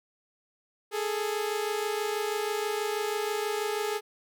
sawtooth tone pair together, 415.3 / 441.5 Hz, G#4 / A4, 0 / +6 cents, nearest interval minor second, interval 106 cents, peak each -26 / -29 dBFS, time 0.91-4.01 s, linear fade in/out 50 ms, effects none

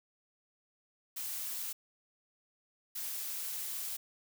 blue noise bursts at uneven times, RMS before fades -39 dBFS, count 2, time 1.16-1.73 / 2.95-3.97 s, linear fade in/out 10 ms, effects none

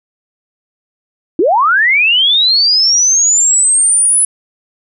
sine linear sweep, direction up, 294.6 to 10180 Hz, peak -7 dBFS, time 1.39-4.25 s, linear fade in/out 2 ms, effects none

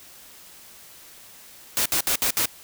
white noise bursts, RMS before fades -22 dBFS, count 5, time 1.77-2.456 s, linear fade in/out 0 ms, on 86 ms, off 64 ms, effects white hiss -47 dBFS RMS until 2.63 s

